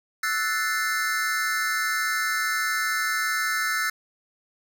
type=chord; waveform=square; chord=F# half-diminished seventh; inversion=third; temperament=equal; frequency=1318.5 / 1480 / 1760 / 2093 Hz; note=E6 / F#6 / A6 / C7; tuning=0 / 0 / 0 / 0 cents; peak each=-30 / -30 / -28 / -32 dBFS; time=0.23-3.9 s; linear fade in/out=5 ms; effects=none